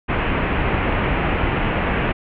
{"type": "low-pass noise", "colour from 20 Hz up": "pink", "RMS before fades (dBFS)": -20, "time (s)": [0.08, 2.13], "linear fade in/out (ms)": 20, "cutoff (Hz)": 2800, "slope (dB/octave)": 48, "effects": []}